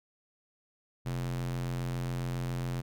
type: tone with high-pass filter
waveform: square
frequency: 43.65 Hz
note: F1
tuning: in tune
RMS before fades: -34 dBFS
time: 1.05-2.82 s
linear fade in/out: 20 ms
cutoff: 100 Hz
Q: 3.2
effects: none